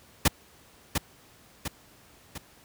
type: noise with echo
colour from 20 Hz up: pink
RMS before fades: -19 dBFS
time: 0.25-0.28 s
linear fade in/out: 5 ms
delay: 700 ms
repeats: 3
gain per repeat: -6 dB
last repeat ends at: 2.38 s
effects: pink hiss -56 dBFS RMS until 2.64 s + high-pass 60 Hz 12 dB/octave